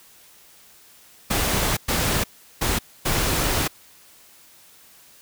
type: noise bursts at uneven times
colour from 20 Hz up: pink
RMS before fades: -22 dBFS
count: 4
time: 1.3-1.77 / 1.88-2.24 / 2.61-2.79 / 3.05-3.68 s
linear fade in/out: 10 ms
effects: white hiss -51 dBFS RMS until 5.21 s